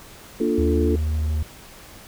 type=chord; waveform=sine; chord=Bb major seventh; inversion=none; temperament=equal; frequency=233.1 / 293.7 / 349.2 / 440 Hz; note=Bb3 / D4 / F4 / A4; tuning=0 / 0 / 0 / 0 cents; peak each=-24 dBFS; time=0.4-0.96 s; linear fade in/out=5 ms
type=tone with pitch glide; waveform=triangle; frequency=77.78 to 76.98 Hz; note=D#2 to D#2; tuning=0 to -18 cents; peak=-18 dBFS; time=0.58-1.43 s; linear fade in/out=5 ms; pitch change=-18 cents; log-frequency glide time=0.9-1.02 s
effects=pink hiss -44 dBFS RMS until 2.07 s